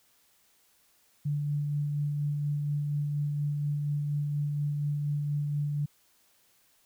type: tone with tremolo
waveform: sine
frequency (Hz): 146.2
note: D3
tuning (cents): -7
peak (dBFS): -26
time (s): 1.25-5.86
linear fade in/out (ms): 10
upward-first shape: sine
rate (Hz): 4.2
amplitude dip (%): 25
effects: white hiss -66 dBFS RMS until 6.85 s